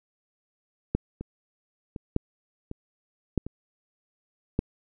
two click trains, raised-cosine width 3 ms, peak -22 / -10 dBFS, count 4 / 4, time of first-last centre 1.21-3.466 / 0.95-4.591 s, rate 1.33 / 0.824 Hz, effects none

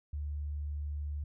sine tone, 73.42 Hz, D2, in tune, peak -34 dBFS, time 0.13-1.24 s, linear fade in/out 5 ms, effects none

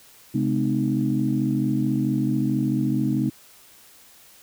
sine tone cluster, 135 / 211 / 255.5 / 309.3 Hz, C#3 / G#3 / C4 / D#4, -45 / +28 / -41 / -10 cents, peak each -25 dBFS, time 0.34-3.3 s, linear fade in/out 10 ms, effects tanh soft clip ceiling -9 dBFS + white hiss -51 dBFS RMS until 4.42 s

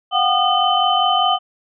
sine tone cluster, 721 / 766 / 1219 / 3050 Hz, F#5 / G5 / D#6 / G7, -45 / -40 / -36 / -48 cents, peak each -19 dBFS, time 0.11-1.39 s, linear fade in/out 50 ms, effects none

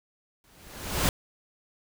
pink noise with exponential growth, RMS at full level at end -22 dBFS, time 0.44-1.09 s, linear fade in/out 1 ms, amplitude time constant 140 ms, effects none

